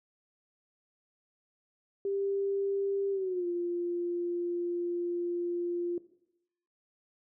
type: tone with pitch glide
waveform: sine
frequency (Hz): 395.6 to 348.4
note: G4 to F4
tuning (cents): +16 to -4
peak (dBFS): -29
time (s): 2.05-5.98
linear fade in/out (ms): 2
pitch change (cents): -220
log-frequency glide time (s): 3.11-3.47
effects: noise-tail reverb RT60 0.8 s tail -17 dB re dry